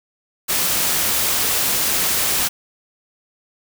white noise, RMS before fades -19 dBFS, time 0.48-2.49 s, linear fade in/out 20 ms, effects none

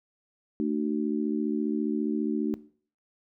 harmonic tone, 74.8 Hz, D2, 32 cents sharp, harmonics 3 / 4 / 5, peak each -28 / -28 / -33 dBFS, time 0.6-2.54 s, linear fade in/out 0 ms, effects noise-tail reverb RT60 0.5 s tail -20 dB re dry

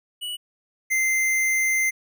square tone pair in turn, 2941 / 2080 Hz, F#7 / C7, -11 / -11 cents, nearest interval tritone, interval 600 cents, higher first, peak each -29 / -20 dBFS, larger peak second, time 0.21-0.37 / 0.9-1.91 s, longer second, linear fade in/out 20 ms, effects none

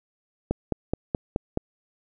click train, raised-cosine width 2 ms, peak -10 dBFS, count 6, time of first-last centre 0.51-1.574 s, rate 4.7 Hz, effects none

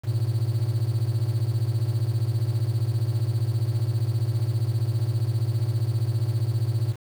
triangle beating tone pair, 105.8 / 120.8 Hz, G#2 / B2, +33 / -38 cents, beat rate 15 Hz, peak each -22 dBFS, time 0.03-6.96 s, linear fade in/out 50 ms, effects tanh soft clip ceiling -12 dBFS + 7-bit

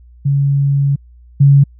sine tone pair in turn, 140 / 140 Hz, C#3 / C#3, +18 / +18 cents, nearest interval unison, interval 0 cents, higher neither, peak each -10 / -4 dBFS, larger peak second, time 0.25-0.96 / 1.4-1.64 s, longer first, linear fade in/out 10 ms, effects added 60 Hz sine -39 dBFS peak until 1.79 s

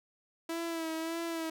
sawtooth tone with vibrato, 328.1 Hz, E4, 8 cents flat, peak -30 dBFS, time 0.49-1.5 s, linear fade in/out 5 ms, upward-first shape sine, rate 1.7 Hz, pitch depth 39 cents each way, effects none

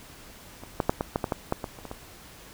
clicks, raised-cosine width 1 ms, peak -26 / -9 / -6 / -12 / -10 / -12 / -11 / -10 / -17 / -28 / -23 / -21 dBFS, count 12, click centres 0.636 / 0.802 / 0.895 / 1.009 / 1.159 / 1.242 / 1.322 / 1.524 / 1.642 / 1.788 / 1.853 / 1.914 s, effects pink hiss -48 dBFS RMS until 2.53 s

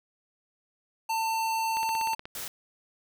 square tone, 896 Hz, A5, 31 cents sharp, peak -27 dBFS, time 1.09-2.15 s, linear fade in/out 10 ms
click train, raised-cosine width 0.3 ms, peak -23 dBFS, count 9, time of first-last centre 1.77-2.255 s, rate 16.5 Hz
white noise, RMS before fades -37 dBFS, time 2.35-2.48 s, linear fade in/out 2 ms
effects none

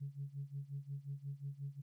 sine tone with tremolo, 140 Hz, C#3, 18 cents sharp, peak -38 dBFS, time 0-1.82 s, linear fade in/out 20 ms, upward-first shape sine, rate 5.6 Hz, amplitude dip 90%, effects tanh soft clip ceiling -34 dBFS + 13-bit

